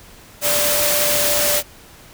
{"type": "tone in noise", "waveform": "sine", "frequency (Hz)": 587.3, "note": "D5", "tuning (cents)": 0, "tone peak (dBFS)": -22, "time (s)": [0.41, 1.63], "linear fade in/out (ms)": 50, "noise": "white", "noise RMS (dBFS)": -18, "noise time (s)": [0.41, 1.63], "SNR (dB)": -7, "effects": ["pink hiss -44 dBFS RMS until 2.13 s"]}